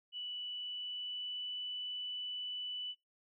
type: tone with pitch glide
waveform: sine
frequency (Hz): 2960 to 2979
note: F#7 to F#7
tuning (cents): 0 to +11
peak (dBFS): -39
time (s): 0.12-2.95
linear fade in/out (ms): 50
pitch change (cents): +11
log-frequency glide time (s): 0.33-1.62
effects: noise-tail reverb RT60 0.2 s tail -21 dB re dry